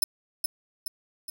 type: tone with echo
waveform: 10% pulse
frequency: 5274 Hz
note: E8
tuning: in tune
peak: -13 dBFS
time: 0.02-0.04 s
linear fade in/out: 5 ms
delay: 420 ms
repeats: 3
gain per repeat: -5 dB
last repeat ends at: 1.3 s
effects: none